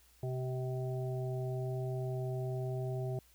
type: harmonic tone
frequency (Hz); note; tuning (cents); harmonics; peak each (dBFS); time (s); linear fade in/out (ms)
128.5; C3; -31; 1 / 3 / 5 / 6; -35 / -41 / -44 / -51; 0.23-3.19; 2
effects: added 60 Hz sine -66 dBFS peak until 3.34 s + white hiss -66 dBFS RMS until 3.34 s